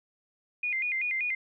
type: tone with vibrato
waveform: sine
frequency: 2264 Hz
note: C#7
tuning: 36 cents sharp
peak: -27 dBFS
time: 0.63-1.35 s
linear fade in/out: 5 ms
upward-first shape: square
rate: 5.2 Hz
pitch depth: 140 cents each way
effects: none